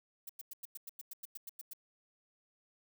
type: noise bursts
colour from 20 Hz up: violet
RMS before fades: -45 dBFS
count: 13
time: 0.27-1.734 s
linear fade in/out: 5 ms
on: 24 ms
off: 96 ms
effects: none